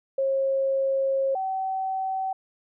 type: tone pair in turn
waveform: sine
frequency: 540 / 763.7 Hz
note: C#5 / G5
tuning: -45 / -45 cents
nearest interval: tritone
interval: 600 cents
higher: second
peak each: -21 / -25 dBFS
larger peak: first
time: 0.18-1.35 / 1.35-2.33 s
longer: first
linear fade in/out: 5 ms
effects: none